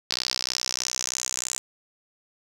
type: tone with band-pass filter sweep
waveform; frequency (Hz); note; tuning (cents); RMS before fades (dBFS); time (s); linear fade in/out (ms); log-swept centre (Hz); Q
sawtooth; 63.2; B1; +41; -30; 0.1-1.58; 0; 4600 to 7400; 5.5
effects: 8-bit